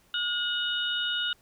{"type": "tone cluster", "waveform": "sine", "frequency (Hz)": [1435, 2930, 3678], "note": ["F6", "F#7", "A#7"], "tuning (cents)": [47, -18, -24], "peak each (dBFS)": [-31, -30, -32], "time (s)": [0.14, 1.33], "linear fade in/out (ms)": 2, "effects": ["pink hiss -63 dBFS RMS until 1.41 s"]}